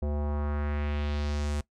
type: tone with low-pass filter sweep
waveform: square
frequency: 73.42 Hz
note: D2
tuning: in tune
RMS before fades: -30 dBFS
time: 0.02-1.61 s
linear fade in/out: 5 ms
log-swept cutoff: 570 to 9000 Hz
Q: 1.6
effects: noise-tail reverb RT60 0.1 s tail -20 dB re dry